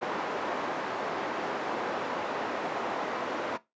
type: band-pass noise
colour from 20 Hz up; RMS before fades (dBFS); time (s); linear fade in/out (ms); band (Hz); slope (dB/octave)
white; -33; 0.01-3.58; 20; 300 to 970; 12
effects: noise-tail reverb RT60 0.2 s tail -18 dB re dry + resampled to 16000 Hz